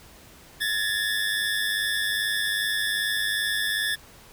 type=tone pair together; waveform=25% pulse; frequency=1699.5 / 1802 Hz; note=G#6 / A6; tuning=+39 / +41 cents; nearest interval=minor second; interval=102 cents; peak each=-22 / -24 dBFS; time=0.6-3.96 s; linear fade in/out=20 ms; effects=pink hiss -50 dBFS RMS until 4.32 s